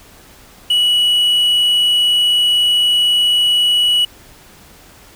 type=tone with quantisation; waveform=triangle; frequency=2934 Hz; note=F#7; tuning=15 cents flat; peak=-9 dBFS; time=0.7-4.05 s; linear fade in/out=5 ms; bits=6; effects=pink hiss -43 dBFS RMS until 5.15 s